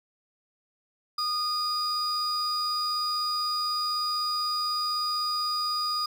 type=tone pair together; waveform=triangle; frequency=1227 / 4908 Hz; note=D#6 / D#8; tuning=-25 / -25 cents; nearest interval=2 octaves; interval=2400 cents; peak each=-26 dBFS; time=1.18-6.06 s; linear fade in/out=5 ms; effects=tanh soft clip ceiling -21 dBFS